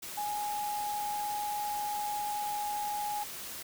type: tone in noise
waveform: sine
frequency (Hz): 830.6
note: G#5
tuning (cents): 0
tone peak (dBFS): -32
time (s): 0.17-3.24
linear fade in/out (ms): 10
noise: white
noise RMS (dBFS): -42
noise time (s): 0.02-3.63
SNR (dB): +7
effects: none